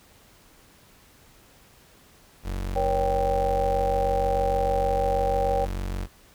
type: tone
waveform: 35% pulse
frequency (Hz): 46.43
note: F#1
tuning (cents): +7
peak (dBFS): -26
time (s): 2.43-6.08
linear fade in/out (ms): 50
type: chord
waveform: sine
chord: G diminished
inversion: first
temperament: equal with one note detuned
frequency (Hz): 477.9 / 554.4 / 784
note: Bb4 / Db5 / G5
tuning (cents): +43 / 0 / 0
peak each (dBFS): -28 / -26 / -25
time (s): 2.75-5.66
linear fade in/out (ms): 20
effects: pink hiss -55 dBFS RMS until 6.34 s